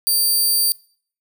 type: tone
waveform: 10% pulse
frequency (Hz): 4650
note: D8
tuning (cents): -18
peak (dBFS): -8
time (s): 0.07-0.72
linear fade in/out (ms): 0
effects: noise-tail reverb RT60 0.5 s tail -22 dB re dry